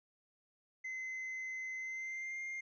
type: tone with pitch glide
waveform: triangle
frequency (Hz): 2052 to 2113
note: C7 to C7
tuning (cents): -34 to +16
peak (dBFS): -38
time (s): 0.84-2.61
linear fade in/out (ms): 10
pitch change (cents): +50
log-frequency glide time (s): 1.77-2.41
effects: resampled to 16000 Hz